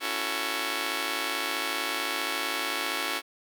5% pulse chord, F# minor seventh, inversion second, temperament just, 277.5 / 333 / 370 / 444 Hz, C#4 / E4 / F#4 / A4, +2 / +18 / 0 / +16 cents, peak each -24 / -24 / -24 / -24 dBFS, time 0-3.22 s, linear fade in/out 50 ms, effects none

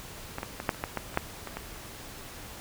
clicks, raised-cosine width 0.5 ms, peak -19 / -18 / -19 / -9 / -29 / -14 / -14 / -25 / -9 / -22 / -19 dBFS, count 11, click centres 0.384 / 0.431 / 0.601 / 0.692 / 0.746 / 0.839 / 0.973 / 1.143 / 1.174 / 1.473 / 1.57 s, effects pink hiss -44 dBFS RMS until 2.6 s

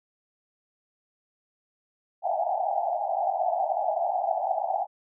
white band-pass noise, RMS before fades -27 dBFS, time 2.22-4.87 s, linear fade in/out 50 ms, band 640 to 820 Hz, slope 96 dB/octave, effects none

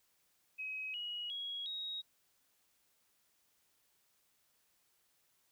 sine tone with pitch steps, 2541 / 2902 / 3314 / 3785 Hz, D#7 / F#7 / G#7 / A#7, +36 / -34 / -4 / +26 cents, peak -39 dBFS, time 0.58-2.02 s, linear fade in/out 20 ms, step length 360 ms, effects white hiss -75 dBFS RMS until 5.51 s

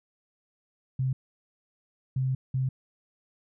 sine tone bursts at uneven times, 130.9 Hz, C3, 1 cent sharp, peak -24 dBFS, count 3, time 0.99-1.13 / 2.16-2.35 / 2.54-2.69 s, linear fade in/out 5 ms, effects none

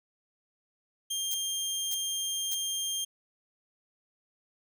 20% pulse tone, 3196 Hz, G7, 33 cents sharp, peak -25 dBFS, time 1.1-3.05 s, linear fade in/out 10 ms
violet noise bursts, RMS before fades -34 dBFS, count 3, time 1.31-2.546 s, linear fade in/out 2 ms, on 32 ms, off 570 ms
effects none

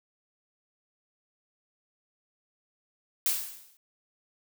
blue noise with exponential decay, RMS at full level -24 dBFS, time 3.26-3.77 s, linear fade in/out 1 ms, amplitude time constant 110 ms, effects none

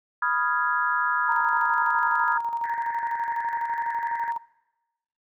sine chord, F half-diminished seventh, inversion second, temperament equal, 987.8 / 1244.5 / 1396.9 / 1661.2 Hz, Cb6 / Eb6 / F6 / Ab6, 0 / 0 / 0 / 0 cents, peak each -27 dBFS, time 0.22-2.38 s, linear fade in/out 5 ms
sine tone with tremolo, 932.3 Hz, A#5, in tune, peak -23 dBFS, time 1.28-4.38 s, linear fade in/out 10 ms, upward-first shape square, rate 12 Hz, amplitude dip 45%
pink band-pass noise, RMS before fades -38 dBFS, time 2.64-4.31 s, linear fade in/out 0 ms, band 1600 to 1900 Hz, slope 96 dB/octave
effects noise-tail reverb RT60 1.0 s tail -22 dB re dry

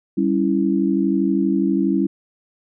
sine chord, C# diminished, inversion second, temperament equal, 196 / 277.2 / 329.6 Hz, G3 / C#4 / E4, 0 / 0 / 0 cents, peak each -20 dBFS, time 0.17-2.07 s, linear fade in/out 10 ms, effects none

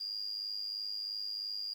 sine tone with amplitude modulation, 4818 Hz, D8, 43 cents sharp, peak -33 dBFS, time 0-1.74 s, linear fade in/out 10 ms, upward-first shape sine, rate 103 Hz, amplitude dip 70%, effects 10-bit

